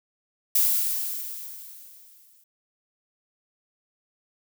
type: noise with exponential decay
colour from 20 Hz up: violet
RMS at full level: -19 dBFS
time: 0.55-2.44 s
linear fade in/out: 5 ms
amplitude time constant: 410 ms
effects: none